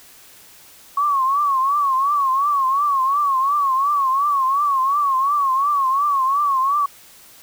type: tone with vibrato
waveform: sine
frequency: 1108.7 Hz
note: C#6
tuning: in tune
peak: -15 dBFS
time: 0.97-6.86 s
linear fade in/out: 5 ms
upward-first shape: triangle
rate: 2.8 Hz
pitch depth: 130 cents each way
effects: white hiss -46 dBFS RMS until 7.42 s